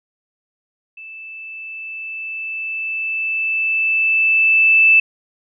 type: tone with level ramp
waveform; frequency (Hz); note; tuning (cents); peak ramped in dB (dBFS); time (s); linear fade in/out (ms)
sine; 2637; E7; 0; -33 to -7; 0.97-5; 5
effects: none